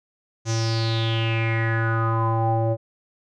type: tone with low-pass filter sweep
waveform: square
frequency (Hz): 113.2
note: A2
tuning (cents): +50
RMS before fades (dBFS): -22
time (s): 0.45-2.77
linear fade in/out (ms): 50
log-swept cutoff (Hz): 6400 to 600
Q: 6.8
effects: none